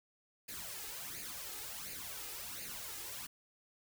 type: noise with flanger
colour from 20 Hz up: white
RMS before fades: -45 dBFS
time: 0.48-3.27 s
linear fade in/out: 10 ms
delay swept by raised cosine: 0.44 to 2.44 ms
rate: 1.4 Hz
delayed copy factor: +0.7
effects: none